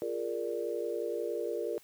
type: chord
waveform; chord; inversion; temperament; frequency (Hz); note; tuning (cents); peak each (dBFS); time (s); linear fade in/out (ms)
sine; Bb dominant seventh; second; equal; 349.2 / 415.3 / 466.2 / 587.3; F4 / Ab4 / Bb4 / D5; 0 / 0 / 0 / 0; -38 / -38 / -35 / -39; 0.02-1.78; 0
effects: white hiss -60 dBFS RMS until 1.83 s + high-pass 100 Hz 12 dB/octave